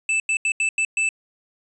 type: tone bursts at uneven times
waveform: square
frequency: 2637 Hz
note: E7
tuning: in tune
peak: -19 dBFS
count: 6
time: 0.09-0.2 / 0.29-0.37 / 0.45-0.52 / 0.6-0.69 / 0.78-0.85 / 0.97-1.09 s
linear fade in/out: 2 ms
effects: resampled to 22050 Hz